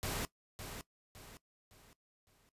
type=noise with echo; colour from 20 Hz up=pink; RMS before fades=-38 dBFS; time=0.03-0.25 s; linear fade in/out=0 ms; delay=560 ms; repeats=4; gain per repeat=-8 dB; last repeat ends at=2.49 s; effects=noise-tail reverb RT60 0.1 s tail -18 dB re dry + resampled to 32000 Hz